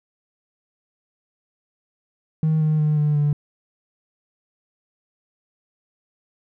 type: tone with pitch steps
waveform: triangle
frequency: 157.2 / 154.5 / 151.85 / 149.24 / 146.67 Hz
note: D#3 / D#3 / D#3 / D3 / D3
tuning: +18 / -12 / -42 / +28 / -2 cents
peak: -13 dBFS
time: 2.43-3.33 s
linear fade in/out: 2 ms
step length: 180 ms
effects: tanh soft clip ceiling -12 dBFS